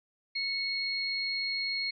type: tone pair together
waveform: sine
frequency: 2209 / 4272 Hz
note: C#7 / C8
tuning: -7 / +35 cents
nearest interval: major seventh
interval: 1142 cents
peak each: -33 / -32 dBFS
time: 0.35-1.91 s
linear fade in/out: 10 ms
effects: none